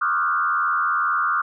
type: tone with frequency modulation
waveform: sine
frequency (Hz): 1298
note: E6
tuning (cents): -27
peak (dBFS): -18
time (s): 0.01-1.42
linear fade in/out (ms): 10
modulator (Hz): 82.3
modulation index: 2.1
effects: none